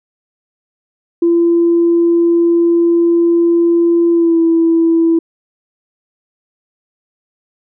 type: tone with pitch glide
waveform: sine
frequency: 339.9 to 330.6 Hz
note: F4 to E4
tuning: -47 to +5 cents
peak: -7 dBFS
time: 1.22-5.19 s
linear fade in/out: 5 ms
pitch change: -48 cents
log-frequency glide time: 4.11-4.39 s
effects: tanh soft clip ceiling -3 dBFS